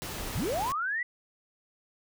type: noise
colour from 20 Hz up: pink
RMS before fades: -37 dBFS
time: 0.02-0.72 s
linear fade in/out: 0 ms
type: linear sweep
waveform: sine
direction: up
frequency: 55.5 to 2000 Hz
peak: -28 dBFS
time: 0.35-1.03 s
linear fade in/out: 5 ms
effects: none